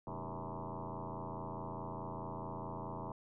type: tone with frequency modulation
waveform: sine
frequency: 395.9 Hz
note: G4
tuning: 17 cents sharp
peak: -40 dBFS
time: 0.07-3.12 s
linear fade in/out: 2 ms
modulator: 84.7 Hz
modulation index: 7.8
effects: none